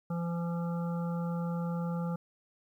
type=harmonic tone with a mistuned harmonic; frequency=170.8 Hz; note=F3; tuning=38 cents flat; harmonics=1 / 3 / 5 / 7 / 8; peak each=-31 / -41 / -45 / -48 / -49 dBFS; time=0.1-2.16 s; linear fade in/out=5 ms; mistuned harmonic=5; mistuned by=-18 cents; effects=11-bit